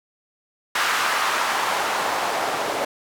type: noise with band-pass filter sweep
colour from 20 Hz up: white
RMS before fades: -23 dBFS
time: 0.75-2.85 s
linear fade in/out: 5 ms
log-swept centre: 1400 to 610 Hz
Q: 1.5
effects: none